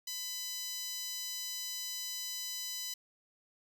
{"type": "tone with high-pass filter", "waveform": "10% pulse", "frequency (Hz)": 1000, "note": "B5", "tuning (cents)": 21, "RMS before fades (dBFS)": -40, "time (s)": [0.07, 2.94], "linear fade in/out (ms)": 5, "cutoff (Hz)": 4600, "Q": 0.67, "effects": []}